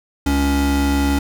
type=tone pair together; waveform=square; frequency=69.4 / 280.6 Hz; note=C#2 / C#4; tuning=+3 / +21 cents; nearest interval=2 octaves; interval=2418 cents; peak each=-19 / -18 dBFS; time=0.26-1.19 s; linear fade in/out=5 ms; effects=none